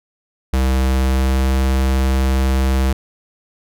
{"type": "tone with pitch glide", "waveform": "square", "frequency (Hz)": [65.3, 65.91], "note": ["C2", "C2"], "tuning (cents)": [-3, 13], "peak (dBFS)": -14, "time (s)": [0.53, 2.93], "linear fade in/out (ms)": 5, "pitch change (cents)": 16, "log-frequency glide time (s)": [0.75, 1.55], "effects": []}